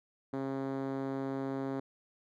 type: tone with band-pass filter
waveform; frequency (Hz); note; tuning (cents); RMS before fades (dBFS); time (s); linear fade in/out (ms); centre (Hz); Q
5% pulse; 135.3; C#3; -42; -36; 0.33-1.8; 5; 270; 1.5
effects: none

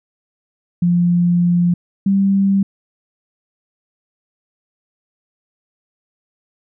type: tone pair in turn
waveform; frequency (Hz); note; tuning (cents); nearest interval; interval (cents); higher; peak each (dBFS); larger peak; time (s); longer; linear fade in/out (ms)
sine; 174.61 / 195.99; F3 / G3; 0 / 0; major second; 200; second; -11; neither; 0.82-1.74 / 2.06-2.63; first; 5
effects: none

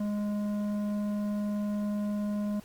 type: tone with tanh clipping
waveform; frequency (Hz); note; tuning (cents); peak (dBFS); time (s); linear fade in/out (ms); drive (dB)
sine; 207.1; G#3; -5; -30; 0-2.6; 5; 10
effects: pink hiss -55 dBFS RMS until 2.64 s + Opus 48 kbps

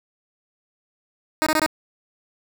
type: tone bursts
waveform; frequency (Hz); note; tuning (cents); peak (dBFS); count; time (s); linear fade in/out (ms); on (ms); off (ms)
10% pulse; 311.1; D#4; 0; -9; 4; 1.42-1.663; 0; 45; 21
effects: 8-bit

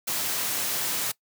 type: noise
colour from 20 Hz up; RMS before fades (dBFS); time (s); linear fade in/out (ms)
white; -28; 0.07-1.12; 10
effects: noise-tail reverb RT60 0.1 s tail -21 dB re dry + high-pass 100 Hz 12 dB/octave

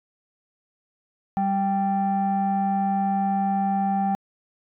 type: tone pair together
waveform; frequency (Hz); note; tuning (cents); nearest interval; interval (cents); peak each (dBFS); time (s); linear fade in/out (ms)
sine; 196 / 784; G3 / G5; 0 / 0; 2 octaves; 2400; -22 / -21; 1.37-4.15; 0
effects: tanh soft clip ceiling -16 dBFS

